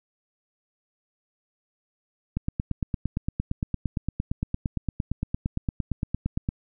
click train, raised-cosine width 5 ms, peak -13 dBFS, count 37, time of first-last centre 2.37-6.489 s, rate 8.74 Hz, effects none

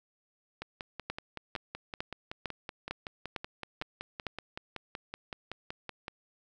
two click trains, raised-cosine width 0.3 ms, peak -22 / -18 dBFS, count 30 / 8, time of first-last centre 0.62-6.081 / 1.1-4.267 s, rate 5.31 / 2.21 Hz, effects none

